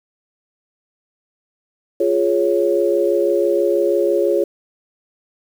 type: chord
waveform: sine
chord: Db major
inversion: first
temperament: equal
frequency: 349.2 / 415.3 / 554.4 Hz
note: F4 / Ab4 / Db5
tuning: 0 / 0 / 0 cents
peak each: -18 dBFS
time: 2-4.44 s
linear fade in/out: 5 ms
effects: 7-bit